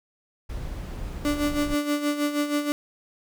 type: noise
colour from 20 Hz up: brown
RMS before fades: -33 dBFS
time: 0.49-1.75 s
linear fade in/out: 10 ms
type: tone with tremolo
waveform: 35% pulse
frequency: 292.8 Hz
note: D4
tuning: 5 cents flat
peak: -19 dBFS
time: 1.25-2.72 s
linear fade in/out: 0 ms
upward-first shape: sine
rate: 6.3 Hz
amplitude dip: 65%
effects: none

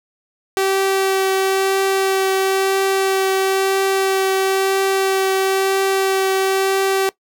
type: tone with vibrato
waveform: sawtooth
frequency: 385.3 Hz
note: G4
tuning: 30 cents flat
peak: -11 dBFS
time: 0.57-7.09 s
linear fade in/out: 0 ms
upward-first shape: triangle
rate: 1 Hz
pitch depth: 11 cents each way
effects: noise-tail reverb RT60 0.1 s tail -20 dB re dry

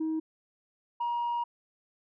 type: tone pair in turn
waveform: sine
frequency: 317.2 / 950.5 Hz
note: D#4 / A#5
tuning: +33 / +33 cents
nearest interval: octave + perfect fifth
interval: 1900 cents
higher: second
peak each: -26 dBFS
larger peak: neither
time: 0-0.2 / 1-1.44 s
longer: second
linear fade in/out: 10 ms
effects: tanh soft clip ceiling -26 dBFS

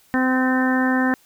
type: harmonic tone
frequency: 257.7 Hz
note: C4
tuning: 26 cents flat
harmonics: 1 / 2 / 3 / 4 / 5 / 6 / 7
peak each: -18 / -28 / -27 / -29 / -33 / -27 / -25 dBFS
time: 0.14-1.14 s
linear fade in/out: 0 ms
effects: white hiss -56 dBFS RMS until 1.25 s

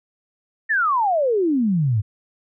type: exponential sweep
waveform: sine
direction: down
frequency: 1856 to 98 Hz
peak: -16 dBFS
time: 0.69-2.02 s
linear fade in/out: 20 ms
effects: none

